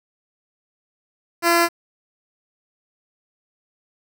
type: tone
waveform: 10% pulse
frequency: 340.7 Hz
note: F4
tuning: 43 cents flat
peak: -6 dBFS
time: 1.42-1.69 s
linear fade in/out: 50 ms
effects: 8-bit